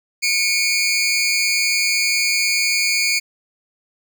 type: tone pair together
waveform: 20% pulse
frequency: 2217 / 2413 Hz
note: C#7 / D7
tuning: 0 / +46 cents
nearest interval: minor second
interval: 146 cents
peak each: -14 dBFS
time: 0.22-3.2 s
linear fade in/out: 20 ms
effects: none